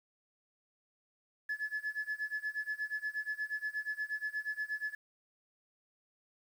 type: tone with tremolo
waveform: sine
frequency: 1716 Hz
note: A6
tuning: 44 cents flat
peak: -30 dBFS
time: 1.49-4.95 s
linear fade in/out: 5 ms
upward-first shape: sine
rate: 8.4 Hz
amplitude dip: 95%
effects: tanh soft clip ceiling -30 dBFS + 10-bit